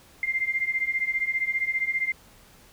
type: beating tone pair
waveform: sine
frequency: 2089 / 2104 Hz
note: C7 / C7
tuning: -3 / +9 cents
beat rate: 15 Hz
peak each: -28 / -26 dBFS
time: 0.23-2.12 s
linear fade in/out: 2 ms
effects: pink hiss -54 dBFS RMS until 2.72 s